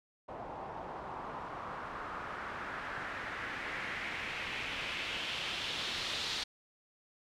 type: noise with low-pass filter sweep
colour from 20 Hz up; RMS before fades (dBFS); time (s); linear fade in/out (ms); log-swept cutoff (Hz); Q
white; -40; 0.28-6.44; 10; 760 to 4100; 2.3
effects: none